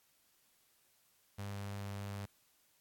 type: tone with notch filter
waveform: sawtooth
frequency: 100.4 Hz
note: G2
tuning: 42 cents sharp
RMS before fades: -43 dBFS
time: 1.38-2.26 s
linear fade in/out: 10 ms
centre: 330 Hz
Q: 1.9
effects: white hiss -72 dBFS RMS until 2.8 s + AAC 64 kbps